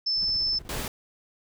sine tone, 5274 Hz, E8, in tune, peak -23 dBFS, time 0.06-0.59 s, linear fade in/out 10 ms
brown noise with tremolo, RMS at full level -40 dBFS, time 0.15-0.76 s, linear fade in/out 50 ms, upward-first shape square, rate 16 Hz, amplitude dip 60%
pink noise, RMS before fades -32 dBFS, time 0.69-0.88 s, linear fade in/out 2 ms
effects none

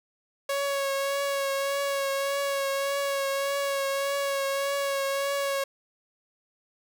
sawtooth tone with vibrato, 554.4 Hz, C#5, in tune, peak -22 dBFS, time 0.49-5.64 s, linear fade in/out 5 ms, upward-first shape triangle, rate 1.7 Hz, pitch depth 25 cents each way, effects none

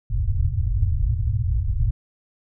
white low-pass noise, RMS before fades -21 dBFS, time 0.1-1.91 s, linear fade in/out 10 ms, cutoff 120 Hz, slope 96 dB/octave, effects none

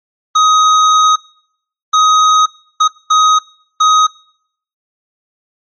square tone bursts at uneven times, 1258 Hz, D#6, 19 cents sharp, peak -7 dBFS, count 5, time 0.35-1.16 / 1.93-2.46 / 2.8-2.88 / 3.1-3.39 / 3.8-4.07 s, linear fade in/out 10 ms, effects noise-tail reverb RT60 0.7 s tail -25 dB re dry + MP3 32 kbps

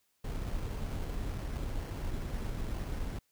brown noise with sample-and-hold, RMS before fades -36 dBFS, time 0.24-3.19 s, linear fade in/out 5 ms, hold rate 3675 Hz, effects white hiss -75 dBFS RMS until 3.31 s

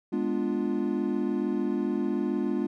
triangle chord, G# diminished seventh, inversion none, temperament equal, 207.7 / 246.9 / 293.7 / 349.2 Hz, G#3 / B3 / D4 / F4, 0 / 0 / 0 / 0 cents, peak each -29 dBFS, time 0.12-2.67 s, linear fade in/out 10 ms, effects none

